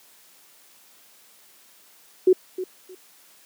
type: tone with echo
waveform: sine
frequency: 370 Hz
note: F#4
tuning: in tune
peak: -11 dBFS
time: 2.27-2.33 s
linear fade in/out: 5 ms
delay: 310 ms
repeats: 2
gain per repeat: -14 dB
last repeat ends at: 2.95 s
effects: white hiss -54 dBFS RMS until 3.45 s + high-pass 200 Hz 12 dB/octave